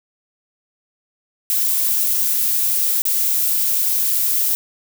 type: noise with dropouts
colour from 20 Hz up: violet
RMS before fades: -18 dBFS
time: 1.5-4.55 s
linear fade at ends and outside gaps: 0 ms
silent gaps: 3.02-3.053 s
effects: none